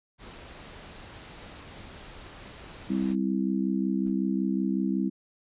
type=noise; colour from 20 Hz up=pink; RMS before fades=-45 dBFS; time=0.18-3.16 s; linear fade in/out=50 ms
type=harmonic tone; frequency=65.41 Hz; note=C2; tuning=in tune; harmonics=3 / 4 / 5; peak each=-27 / -29 / -31 dBFS; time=2.89-5.1 s; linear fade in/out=20 ms
type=noise with exponential decay; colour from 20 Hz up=brown; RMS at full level=-46 dBFS; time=4.06-4.24 s; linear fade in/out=2 ms; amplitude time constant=38 ms
effects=resampled to 8000 Hz